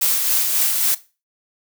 blue noise with tremolo, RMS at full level -17 dBFS, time 0.01-0.95 s, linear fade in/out 10 ms, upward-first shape sine, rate 3.7 Hz, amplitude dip 35%, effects noise-tail reverb RT60 0.3 s tail -17 dB re dry

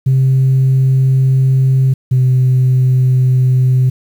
sine tone pair in turn, 132.2 / 128.51 Hz, C3 / C3, +18 / -31 cents, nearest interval unison, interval 49 cents, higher first, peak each -6 dBFS, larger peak neither, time 0.06-1.94 / 2.11-3.9 s, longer first, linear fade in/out 10 ms, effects tanh soft clip ceiling -5 dBFS + 7-bit

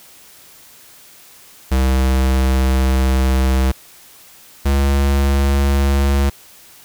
square tone pair in turn, 65.41 / 69.3 Hz, C2 / C#2, 0 / 0 cents, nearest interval minor second, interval 100 cents, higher second, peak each -13 dBFS, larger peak neither, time 1.71-3.72 / 4.65-6.3 s, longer first, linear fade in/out 10 ms, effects white hiss -44 dBFS RMS until 6.84 s

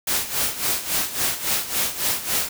white noise with tremolo, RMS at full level -21 dBFS, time 0.07-2.49 s, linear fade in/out 5 ms, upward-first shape sine, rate 3.6 Hz, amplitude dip 75%, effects none

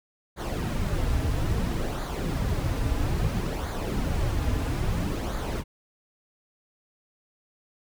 brown noise with flanger, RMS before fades -27 dBFS, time 0.36-5.64 s, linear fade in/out 50 ms, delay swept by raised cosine 0.36 to 5.56 ms, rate 0.6 Hz, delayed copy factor -0.55, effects none

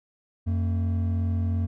triangle tone pair together, 90 / 227.2 Hz, F#2 / A#3, -47 / -44 cents, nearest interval octave + major third, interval 1603 cents, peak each -21 / -30 dBFS, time 0.46-1.67 s, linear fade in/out 20 ms, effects none

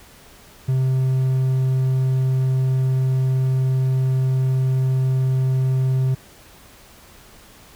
triangle tone, 130.81 Hz, C3, in tune, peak -14 dBFS, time 0.68-6.15 s, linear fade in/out 10 ms, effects pink hiss -47 dBFS RMS until 7.75 s

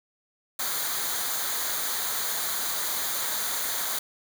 white noise with comb filter, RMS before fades -29 dBFS, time 0.59-3.99 s, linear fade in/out 5 ms, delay 0.37 ms, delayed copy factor -0.65, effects none

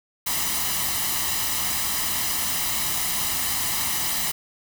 white noise with comb filter, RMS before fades -25 dBFS, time 0.26-4.32 s, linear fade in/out 10 ms, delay 1 ms, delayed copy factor +0.6, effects none

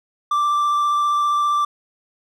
triangle tone with vibrato, 1174.7 Hz, D6, in tune, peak -14 dBFS, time 0.31-1.65 s, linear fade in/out 5 ms, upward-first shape sine, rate 15 Hz, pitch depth 9 cents each way, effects none

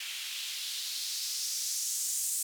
blue noise with band-pass filter sweep, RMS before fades -35 dBFS, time 0-2.43 s, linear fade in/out 5 ms, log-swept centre 2700 to 8100 Hz, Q 2.1, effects none

